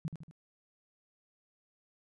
sine tone with echo, 159 Hz, D#3, 38 cents sharp, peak -32 dBFS, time 0.05-0.08 s, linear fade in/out 0 ms, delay 77 ms, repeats 3, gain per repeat -6 dB, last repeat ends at 0.311 s, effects resampled to 24000 Hz

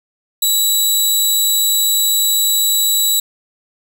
15% pulse tone, 3912 Hz, B7, 17 cents flat, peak -5 dBFS, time 0.42-3.2 s, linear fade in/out 5 ms, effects none

